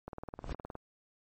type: click train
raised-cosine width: 1 ms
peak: -27 dBFS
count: 14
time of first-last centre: 0.08-0.754 s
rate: 19.3 Hz
type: noise with exponential growth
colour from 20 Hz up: brown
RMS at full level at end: -33 dBFS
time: 0.33-0.53 s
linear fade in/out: 5 ms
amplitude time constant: 42 ms
effects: MP3 32 kbps